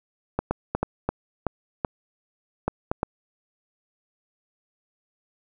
clicks, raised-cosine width 1 ms, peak -9 dBFS, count 10, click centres 0.39 / 0.51 / 0.75 / 0.83 / 1.09 / 1.467 / 1.848 / 2.68 / 2.915 / 3.031 s, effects none

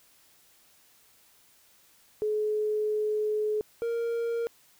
sine / triangle tone pair in turn, 425.9 / 465.7 Hz, G#4 / A#4, +44 / -2 cents, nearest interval major second, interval 154 cents, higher second, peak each -25 dBFS, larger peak neither, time 2.22-3.61 / 3.82-4.47 s, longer first, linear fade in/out 0 ms, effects white hiss -61 dBFS RMS until 4.79 s

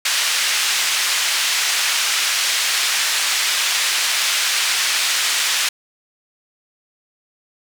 pink band-pass noise, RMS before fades -19 dBFS, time 0.05-5.69 s, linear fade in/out 5 ms, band 2000 to 8000 Hz, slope 12 dB/octave, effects none

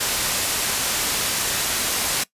white low-pass noise, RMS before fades -23 dBFS, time 0-2.24 s, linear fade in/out 10 ms, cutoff 11000 Hz, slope 12 dB/octave, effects noise-tail reverb RT60 0.1 s tail -20 dB re dry + resampled to 32000 Hz

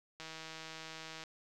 click train, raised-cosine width 0.2 ms, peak -29 dBFS, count 167, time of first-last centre 0.2-1.238 s, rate 160 Hz, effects none

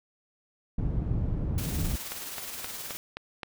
white low-pass noise, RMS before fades -29 dBFS, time 0.78-1.96 s, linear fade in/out 5 ms, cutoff 120 Hz, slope 12 dB/octave
white noise with tremolo, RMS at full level -37 dBFS, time 1.58-2.97 s, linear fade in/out 0 ms, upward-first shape sine, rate 19 Hz, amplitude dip 35%
click train, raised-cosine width 0.3 ms, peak -19 dBFS, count 6, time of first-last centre 2.12-3.432 s, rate 3.81 Hz
effects none

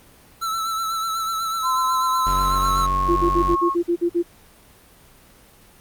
square tone with vibrato, 1324 Hz, E6, 7 cents sharp, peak -23 dBFS, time 0.41-2.87 s, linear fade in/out 20 ms, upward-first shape triangle, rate 8.1 Hz, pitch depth 40 cents each way
sine tone with pitch glide, 1030 to 1089.4 Hz, C6 to C#6, -28 to -30 cents, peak -19 dBFS, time 1.62-3.76 s, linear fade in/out 50 ms, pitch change +98 cents, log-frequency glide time 2.38-2.71 s
45% pulse tone, 47.07 Hz, F#1, 30 cents sharp, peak -23 dBFS, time 2.26-3.55 s, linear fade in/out 10 ms
sine tone bursts, 344.8 Hz, F4, 22 cents flat, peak -16 dBFS, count 9, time 3.08-4.229 s, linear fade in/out 20 ms, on 85 ms, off 48 ms
effects pink hiss -50 dBFS RMS until 5.8 s + Opus 32 kbps

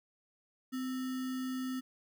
sine tone with sample-and-hold, 257.5 Hz, C4, 28 cents flat, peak -34 dBFS, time 0.72-1.81 s, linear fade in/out 20 ms, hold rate 1575 Hz, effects none

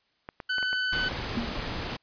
clicks, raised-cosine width 0.5 ms, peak -22 dBFS, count 5, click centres 0.289 / 0.402 / 0.583 / 0.628 / 0.73 s
sawtooth tone, 1506 Hz, F#6, 30 cents sharp, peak -22 dBFS, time 0.49-1.09 s, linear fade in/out 10 ms
pink noise, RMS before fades -33 dBFS, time 0.92-1.97 s, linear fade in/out 10 ms
sine tone with exponential decay, 233.1 Hz, A#3, in tune, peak -23 dBFS, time 1.37-1.57 s, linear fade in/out 2 ms, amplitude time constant 42 ms
effects white hiss -70 dBFS RMS until 2.02 s + resampled to 11025 Hz

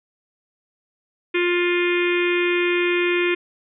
harmonic tone, 352.1 Hz, F4, 14 cents sharp, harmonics 1 / 3 / 4 / 5 / 6 / 7 / 8 / 9 / 10, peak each -19 / -33 / -32 / -29 / -27 / -25 / -35 / -36 / -39 dBFS, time 1.34-3.35 s, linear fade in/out 10 ms, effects none

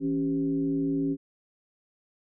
sine tone with frequency modulation, 277.2 Hz, C#4, in tune, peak -24 dBFS, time 0-1.17 s, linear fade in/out 50 ms, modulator 114 Hz, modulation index 0.66, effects none

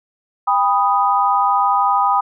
sine chord, G augmented, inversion none, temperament equal with one note detuned, 799.5 / 987.8 / 1244.5 Hz, G5 / B5 / D#6, +34 / 0 / 0 cents, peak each -17 dBFS, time 0.47-2.21 s, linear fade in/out 10 ms, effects none

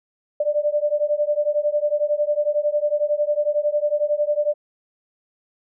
sine beating tone pair, 587.3 / 598.3 Hz, D5 / D5, 0 / +32 cents, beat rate 11 Hz, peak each -21 dBFS, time 0.4-4.54 s, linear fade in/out 5 ms, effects none

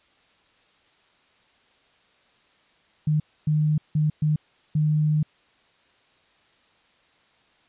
sine tone bursts at uneven times, 152.4 Hz, D#3, 36 cents flat, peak -18 dBFS, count 5, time 3.07-3.2 / 3.47-3.78 / 3.95-4.1 / 4.22-4.36 / 4.75-5.23 s, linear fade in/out 5 ms, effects white hiss -61 dBFS RMS until 7.68 s + resampled to 8000 Hz

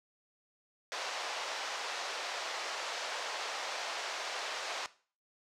pink band-pass noise, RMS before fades -39 dBFS, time 0.92-4.86 s, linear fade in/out 0 ms, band 550 to 6200 Hz, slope 24 dB/octave, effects noise-tail reverb RT60 0.4 s tail -17 dB re dry

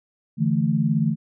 sine chord, D suspended second, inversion none, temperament just, 146.83 / 165.19 / 220.2 Hz, D3 / E3 / A3, 0 / +4 / +2 cents, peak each -23 / -22 / -22 dBFS, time 0.37-1.16 s, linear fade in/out 50 ms, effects none

